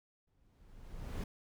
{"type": "noise with exponential growth", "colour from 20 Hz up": "brown", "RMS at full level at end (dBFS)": -35, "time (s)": [0.27, 1.24], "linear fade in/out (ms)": 5, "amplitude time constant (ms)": 210, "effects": []}